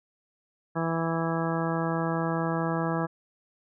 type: harmonic tone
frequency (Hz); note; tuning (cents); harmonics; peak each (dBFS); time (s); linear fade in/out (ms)
164.81; E3; 0; 1 / 2 / 3 / 4 / 5 / 6 / 7 / 8 / 10; -29 / -32 / -34 / -35 / -36 / -37 / -37 / -38 / -39; 0.75-3.07; 20
effects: none